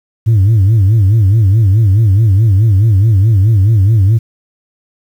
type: tone with vibrato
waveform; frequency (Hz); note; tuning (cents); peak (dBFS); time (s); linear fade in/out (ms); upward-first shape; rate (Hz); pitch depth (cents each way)
sine; 103.83; G#2; 0; -3; 0.26-4.19; 20; sine; 4.7; 180
effects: tanh soft clip ceiling -4 dBFS + 7-bit